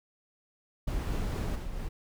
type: noise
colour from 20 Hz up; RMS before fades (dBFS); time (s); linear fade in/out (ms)
brown; -32; 0.87-1.56; 10
type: noise with tremolo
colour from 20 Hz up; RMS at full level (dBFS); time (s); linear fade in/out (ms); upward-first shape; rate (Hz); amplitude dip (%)
brown; -35; 1.08-1.89; 10; sine; 4.4; 35
effects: none